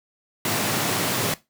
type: high-pass noise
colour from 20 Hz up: pink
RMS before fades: -24 dBFS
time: 0.45-1.34 s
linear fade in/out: 2 ms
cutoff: 100 Hz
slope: 96 dB/octave
effects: noise-tail reverb RT60 0.2 s tail -17 dB re dry